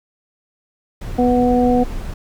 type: noise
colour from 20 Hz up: brown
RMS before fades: -26 dBFS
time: 1.01-2.14 s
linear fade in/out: 5 ms
type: harmonic tone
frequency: 246.4 Hz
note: B3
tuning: 4 cents flat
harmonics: 1 / 2 / 3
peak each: -14 / -17 / -19 dBFS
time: 1.18-1.84 s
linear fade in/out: 10 ms
effects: none